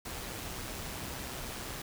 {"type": "noise with amplitude modulation", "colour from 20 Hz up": "pink", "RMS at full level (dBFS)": -39, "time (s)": [0.05, 1.82], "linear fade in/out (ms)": 5, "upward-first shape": "sine", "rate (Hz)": 127, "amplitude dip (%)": 35, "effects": []}